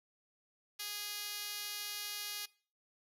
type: tone with band-pass filter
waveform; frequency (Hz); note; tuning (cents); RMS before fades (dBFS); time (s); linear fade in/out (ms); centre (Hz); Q
5% pulse; 412.7; G#4; -11; -42; 0.79-2.46; 10; 9200; 0.6
effects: noise-tail reverb RT60 0.4 s tail -21 dB re dry